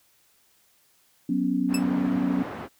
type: chord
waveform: sine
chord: F# suspended fourth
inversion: none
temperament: equal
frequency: 185 / 246.9 / 277.2 Hz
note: F#3 / B3 / C#4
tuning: 0 / 0 / 0 cents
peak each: -28 / -26 / -25 dBFS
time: 1.29-2.43 s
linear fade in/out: 5 ms
type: band-pass noise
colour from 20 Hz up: pink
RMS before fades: -36 dBFS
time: 1.68-2.69 s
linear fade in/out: 50 ms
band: 150 to 1400 Hz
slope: 12 dB/octave
type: tone with exponential decay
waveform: 15% pulse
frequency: 2624 Hz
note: E7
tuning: 9 cents flat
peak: -18 dBFS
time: 1.74-1.84 s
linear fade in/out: 5 ms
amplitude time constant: 21 ms
effects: white hiss -63 dBFS RMS until 2.79 s